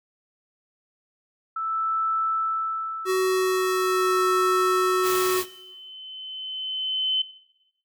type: tone with tremolo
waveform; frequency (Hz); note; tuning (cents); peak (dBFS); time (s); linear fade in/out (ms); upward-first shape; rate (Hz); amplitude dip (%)
sine; 1318.5; E6; 0; -22; 1.56-5.37; 5; sine; 0.43; 75
type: tone with pitch glide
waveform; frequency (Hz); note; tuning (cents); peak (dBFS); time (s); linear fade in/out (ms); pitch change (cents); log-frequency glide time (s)
square; 374.3 to 368.9; F#4 to F#4; +20 to -5; -21; 3.05-5.44; 50; -25; 3.21-4.25
type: tone with exponential growth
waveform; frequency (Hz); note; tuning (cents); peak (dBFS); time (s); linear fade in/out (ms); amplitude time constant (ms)
sine; 3052; G7; -47; -19; 4.55-7.22; 5; 580
type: noise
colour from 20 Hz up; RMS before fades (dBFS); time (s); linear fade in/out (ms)
white; -31; 5.02-5.46; 50
effects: noise-tail reverb RT60 0.9 s tail -17 dB re dry